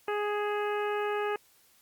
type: harmonic tone with a mistuned harmonic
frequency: 415.3 Hz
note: G#4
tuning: in tune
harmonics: 1 / 2 / 3 / 4 / 5 / 6 / 7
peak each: -30 / -35 / -37 / -39 / -45 / -43 / -48 dBFS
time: 0.08-1.36 s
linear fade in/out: 2 ms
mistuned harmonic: 6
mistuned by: +35 cents
effects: white hiss -63 dBFS RMS until 1.81 s + Opus 48 kbps